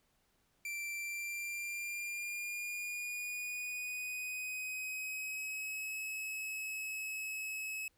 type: tone with pitch glide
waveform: 45% pulse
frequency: 2349 to 2576 Hz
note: D7 to E7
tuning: 0 to -41 cents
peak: -38 dBFS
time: 0.65-7.88 s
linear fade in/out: 2 ms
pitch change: +159 cents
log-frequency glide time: 0.95-5.98 s
effects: pink hiss -75 dBFS RMS until 7.97 s